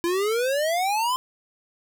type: exponential sweep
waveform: square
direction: up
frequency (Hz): 334.9 to 1046.5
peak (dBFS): -22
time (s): 0.04-1.16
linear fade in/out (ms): 0
effects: none